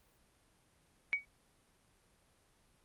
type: tone with exponential decay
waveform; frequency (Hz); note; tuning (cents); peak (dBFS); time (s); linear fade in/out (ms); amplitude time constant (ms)
sine; 2254; C#7; +28; -25; 1.13-1.25; 0; 26
effects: pink hiss -70 dBFS RMS until 2.84 s + Opus 32 kbps